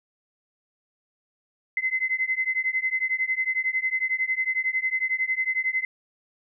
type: beating tone pair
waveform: sine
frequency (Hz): 2047 / 2058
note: C7 / C7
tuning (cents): -38 / -29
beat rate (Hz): 11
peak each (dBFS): -26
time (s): 1.77-5.85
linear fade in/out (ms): 2
effects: none